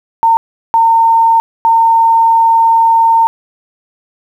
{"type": "tone bursts at uneven times", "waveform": "sine", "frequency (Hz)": 911, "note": "A#5", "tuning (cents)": -40, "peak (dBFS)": -5, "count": 3, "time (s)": [[0.23, 0.37], [0.74, 1.4], [1.65, 3.27]], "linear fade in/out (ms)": 0, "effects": ["7-bit"]}